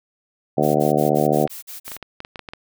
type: harmonic tone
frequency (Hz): 74.7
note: D2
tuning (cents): +30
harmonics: 2 / 3 / 4 / 5 / 6 / 7 / 8 / 9 / 10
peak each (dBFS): -24 / -24 / -24 / -24 / -24 / -24 / -24 / -24 / -24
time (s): 0.57-1.47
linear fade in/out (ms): 10
type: noise bursts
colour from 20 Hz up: blue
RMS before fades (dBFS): -35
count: 8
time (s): 0.62-1.975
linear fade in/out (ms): 20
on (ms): 130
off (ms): 45
type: clicks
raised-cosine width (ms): 0.3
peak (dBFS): -18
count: 11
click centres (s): 1.476 / 1.88 / 1.918 / 1.966 / 2.027 / 2.204 / 2.249 / 2.358 / 2.393 / 2.488 / 2.535
effects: none